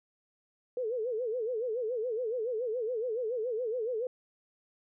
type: tone with vibrato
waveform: sine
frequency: 468.3 Hz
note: A#4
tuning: 8 cents sharp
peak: -30 dBFS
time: 0.77-4.07 s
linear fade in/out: 2 ms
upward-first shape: sine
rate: 7.1 Hz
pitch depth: 160 cents each way
effects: none